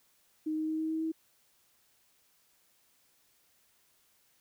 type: tone with pitch steps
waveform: sine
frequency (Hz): 311.1 / 313.1 / 315.1 / 317.1 / 319.1 / 321.1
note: D#4 / D#4 / D#4 / D#4 / D#4 / E4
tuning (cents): 0 / +11 / +22 / +33 / +44 / -45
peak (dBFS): -30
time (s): 0.46-1.12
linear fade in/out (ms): 10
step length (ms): 110
effects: white hiss -69 dBFS RMS until 4.4 s